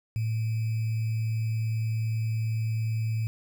sine tone with sample-and-hold, 111.3 Hz, A2, 20 cents sharp, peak -25 dBFS, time 0.16-3.27 s, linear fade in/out 0 ms, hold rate 2450 Hz, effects none

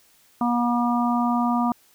harmonic tone, 240 Hz, B3, 49 cents flat, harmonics 1 / 3 / 4 / 5, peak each -21 / -26 / -27 / -28 dBFS, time 0.41-1.72 s, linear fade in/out 2 ms, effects white hiss -58 dBFS RMS until 1.94 s

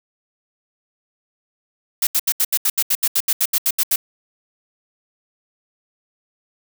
blue noise bursts, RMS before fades -17 dBFS, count 16, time 2.02-3.96 s, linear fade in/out 5 ms, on 50 ms, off 76 ms, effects none

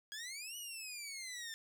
15% pulse exponential two-way sweep, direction up then down, 1639 to 2960 to 1777 Hz, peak -37 dBFS, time 0.12-1.54 s, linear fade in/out 0 ms, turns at 0.57 s, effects none

